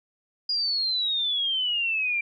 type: exponential sweep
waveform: sine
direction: down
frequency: 4894 to 2349 Hz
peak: -23 dBFS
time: 0.49-2.21 s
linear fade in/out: 5 ms
effects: none